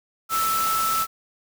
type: tone in noise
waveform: sine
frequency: 1318.5 Hz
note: E6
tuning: in tune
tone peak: -21 dBFS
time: 0.29-1.07 s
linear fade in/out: 50 ms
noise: white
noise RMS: -28 dBFS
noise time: 0.29-1.07 s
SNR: +4 dB
effects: none